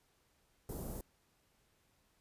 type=band-stop noise; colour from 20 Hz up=pink; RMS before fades=-43 dBFS; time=0.69-1.01 s; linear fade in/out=2 ms; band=610 to 12000 Hz; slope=12 dB/octave; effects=pink hiss -74 dBFS RMS until 2.2 s + resampled to 32000 Hz

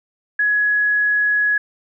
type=tone; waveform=sine; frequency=1680 Hz; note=G#6; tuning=19 cents sharp; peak=-14 dBFS; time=0.39-1.58 s; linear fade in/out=5 ms; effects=none

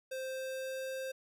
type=tone with pitch glide; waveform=square; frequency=523.3 to 526.9 Hz; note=C5 to C5; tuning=0 to +12 cents; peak=-38 dBFS; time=0.11-1.12 s; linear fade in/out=10 ms; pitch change=+12 cents; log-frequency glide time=0.24-0.91 s; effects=none

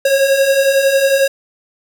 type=beating tone pair; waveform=square; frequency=537 / 548 Hz; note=C5 / C#5; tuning=+45 / -20 cents; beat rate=11 Hz; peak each=-18 / -12 dBFS; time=0.05-1.28 s; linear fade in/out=5 ms; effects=none

